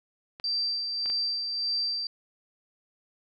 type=clicks; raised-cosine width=0.3 ms; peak=-26 dBFS; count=3; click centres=0.399 / 1.059 / 1.1 s
type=tone with tremolo; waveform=sine; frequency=4688 Hz; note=D8; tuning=4 cents flat; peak=-25 dBFS; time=0.44-2.07 s; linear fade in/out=2 ms; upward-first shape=sine; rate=1.7 Hz; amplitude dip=40%
effects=none